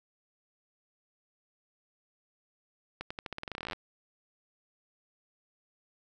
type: accelerating click train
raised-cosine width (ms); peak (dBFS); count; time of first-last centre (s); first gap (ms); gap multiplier
0.3; -21; 20; 3.01-3.732; 95; 0.88
effects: none